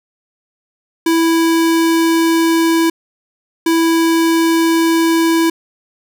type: tone pair in turn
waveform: square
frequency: 329.6 / 329.6 Hz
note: E4 / E4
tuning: 0 / 0 cents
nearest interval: unison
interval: 0 cents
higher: neither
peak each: -11 dBFS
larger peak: neither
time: 1.06-2.9 / 3.66-5.5 s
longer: neither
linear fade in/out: 5 ms
effects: none